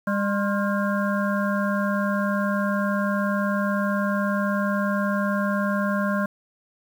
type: harmonic tone with a mistuned harmonic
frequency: 200.9 Hz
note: G3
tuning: 43 cents sharp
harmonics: 1 / 3 / 5 / 7 / 8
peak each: -23 / -28 / -30 / -31 / -32 dBFS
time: 0.07-6.26 s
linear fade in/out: 5 ms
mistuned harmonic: 5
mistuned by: +95 cents
effects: 8-bit